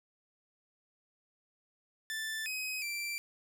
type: tone with pitch steps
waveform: sawtooth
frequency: 1763 / 2527 / 2348 Hz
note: A6 / D#7 / D7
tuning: +3 / +26 / -1 cents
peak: -32 dBFS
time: 2.1-3.18 s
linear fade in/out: 0 ms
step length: 360 ms
effects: 12-bit